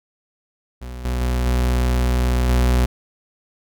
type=tone with level steps; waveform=40% pulse; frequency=61.74 Hz; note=B1; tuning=in tune; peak=-29 / -19 / -17 / -15 / -13 dBFS; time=0.81-2.86 s; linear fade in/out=10 ms; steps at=1.05 / 1.21 / 1.46 / 2.49 s; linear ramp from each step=2 ms; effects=none